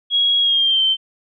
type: tone with pitch glide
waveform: sine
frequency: 3311 to 3107 Hz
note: G#7 to G7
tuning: -6 to -16 cents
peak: -13 dBFS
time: 0.1-0.97 s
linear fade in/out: 50 ms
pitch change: -110 cents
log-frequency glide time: 0.4-0.83 s
effects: none